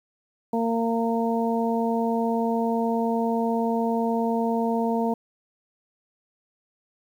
harmonic tone, 229.6 Hz, A#3, 26 cents flat, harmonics 1 / 2 / 3 / 4, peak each -24 / -27 / -29 / -30 dBFS, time 0.53-5.14 s, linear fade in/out 5 ms, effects 9-bit

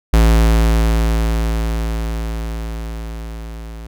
square tone with level ramp, 55.7 Hz, A1, 22 cents sharp, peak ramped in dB -8 to -30 dBFS, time 0.13-3.87 s, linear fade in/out 5 ms, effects none

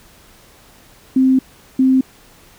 sine tone bursts at uneven times, 261.6 Hz, C4, in tune, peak -9 dBFS, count 2, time 1.16-1.39 / 1.79-2.01 s, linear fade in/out 5 ms, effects pink hiss -47 dBFS RMS until 2.58 s

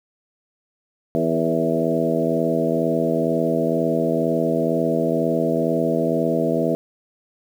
harmonic tone with a mistuned harmonic, 82.1 Hz, E2, 6 cents flat, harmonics 2 / 3 / 4 / 5 / 6 / 7 / 8, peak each -26 / -24 / -25 / -27 / -25 / -28 / -24 dBFS, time 1.15-6.75 s, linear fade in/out 0 ms, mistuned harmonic 6, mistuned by -25 cents, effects 8-bit

